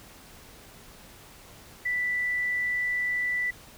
sine tone, 1975.5 Hz, B6, in tune, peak -25 dBFS, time 1.85-3.51 s, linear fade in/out 10 ms, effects pink hiss -50 dBFS RMS until 3.77 s

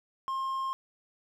triangle tone, 1065 Hz, C6, 30 cents sharp, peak -28 dBFS, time 0.28-0.73 s, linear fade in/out 0 ms, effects none

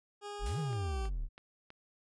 20% pulse tone with pitch glide, 410.4 to 387.4 Hz, G#4 to G4, -21 to -20 cents, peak -36 dBFS, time 0.21-1.1 s, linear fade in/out 50 ms, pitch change -99 cents, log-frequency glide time 0.64-0.96 s
triangle exponential two-way sweep, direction up then down, 30.87 to 165 to 30.87 Hz, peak -31 dBFS, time 0.39-1.29 s, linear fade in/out 50 ms, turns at 0.59 s
white noise with exponential decay, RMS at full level -45 dBFS, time 0.46-0.97 s, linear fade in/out 1 ms, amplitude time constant 110 ms
click train, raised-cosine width 0.3 ms, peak -35 dBFS, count 4, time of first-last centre 0.73-1.704 s, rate 3.08 Hz
effects resampled to 22050 Hz

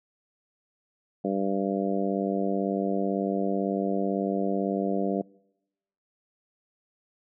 harmonic tone, 98 Hz, G2, in tune, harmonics 2 / 3 / 4 / 5 / 6 / 7, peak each -29 / -31 / -32 / -33 / -34 / -34 dBFS, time 1.24-5.22 s, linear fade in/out 10 ms, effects noise-tail reverb RT60 0.9 s tail -25 dB re dry

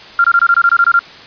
sine tone bursts, 1387 Hz, F6, 12 cents flat, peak -6 dBFS, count 11, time 0.19-0.992 s, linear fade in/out 2 ms, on 52 ms, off 23 ms, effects white hiss -35 dBFS RMS until 1.26 s + resampled to 11025 Hz

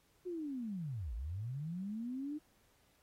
sine linear two-way sweep, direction down then up, 370.1 to 50.5 to 307.5 Hz, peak -38 dBFS, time 0.25-2.39 s, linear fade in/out 20 ms, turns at 1.14 s, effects pink hiss -72 dBFS RMS until 3.02 s + AAC 48 kbps

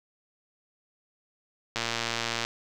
click train, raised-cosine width 0.2 ms, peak -11 dBFS, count 81, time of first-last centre 1.76-2.45 s, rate 116 Hz, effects none

